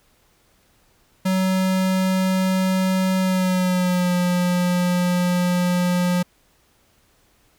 square tone with pitch glide, 187.7 to 178.4 Hz, F#3 to F3, +25 to +37 cents, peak -18 dBFS, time 1.25-6.23 s, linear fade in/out 10 ms, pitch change -88 cents, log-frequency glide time 3.19-4.13 s, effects pink hiss -60 dBFS RMS until 7.58 s

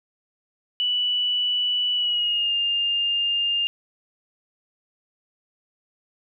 sine tone with pitch glide, 2960 to 2810 Hz, F#7 to F7, 0 to +10 cents, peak -20 dBFS, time 0.8-3.67 s, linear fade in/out 0 ms, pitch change -90 cents, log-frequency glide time 1.94-2.54 s, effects none

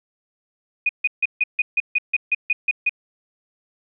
sine tone bursts, 2476 Hz, D#7, 9 cents flat, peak -15 dBFS, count 12, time 0.86-2.894 s, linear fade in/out 5 ms, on 32 ms, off 150 ms, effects none

